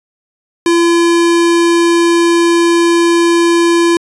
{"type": "tone", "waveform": "square", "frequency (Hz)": 340, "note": "F4", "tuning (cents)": -46, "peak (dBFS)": -8, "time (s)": [0.66, 3.97], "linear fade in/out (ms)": 2, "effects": ["resampled to 24000 Hz"]}